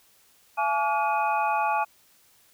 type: tone cluster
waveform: sine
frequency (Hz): 678 / 849 / 1143 / 1425 / 2495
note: E5 / G#5 / D6 / F6 / D#7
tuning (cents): +49 / +38 / -47 / +34 / +4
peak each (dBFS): -31 / -24 / -29 / -33 / -33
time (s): 0.57-1.85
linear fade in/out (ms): 20
effects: white hiss -60 dBFS RMS until 2.53 s